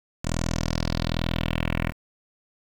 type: tone with low-pass filter sweep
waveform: 10% pulse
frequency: 41.2 Hz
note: E1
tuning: in tune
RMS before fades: -26 dBFS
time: 0.22-1.93 s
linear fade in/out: 50 ms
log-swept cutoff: 7900 to 2200 Hz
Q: 3.2
effects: 7-bit